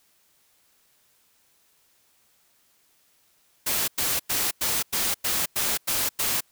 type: noise bursts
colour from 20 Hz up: white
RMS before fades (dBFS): -25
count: 9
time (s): 3.66-6.408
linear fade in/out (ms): 10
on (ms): 220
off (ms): 96
effects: white hiss -64 dBFS RMS until 6.51 s